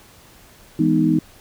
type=chord; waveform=sine; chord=E major seventh; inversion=none; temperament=equal with one note detuned; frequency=164.81 / 207.7 / 247.9 / 311.1 Hz; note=E3 / G#3 / B3 / D#4; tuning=0 / 0 / +7 / 0 cents; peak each=-20 / -23 / -20 / -17 dBFS; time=0.79-1.19 s; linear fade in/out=5 ms; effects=pink hiss -48 dBFS RMS until 1.4 s